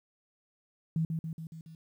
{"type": "tone with echo", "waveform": "sine", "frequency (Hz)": 161.6, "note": "E3", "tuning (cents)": -34, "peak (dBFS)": -26, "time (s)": [0.96, 1.05], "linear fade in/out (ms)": 2, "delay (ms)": 140, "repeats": 5, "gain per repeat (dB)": -4, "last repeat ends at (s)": 1.75, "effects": ["11-bit"]}